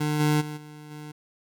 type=tone with level steps; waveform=25% pulse; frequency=150.5 Hz; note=D3; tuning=43 cents sharp; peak=-20 / -16 / -29 / -38 / -34 dBFS; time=0-1.12 s; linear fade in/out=10 ms; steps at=0.19 / 0.4 / 0.56 / 0.9 s; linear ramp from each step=20 ms; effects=none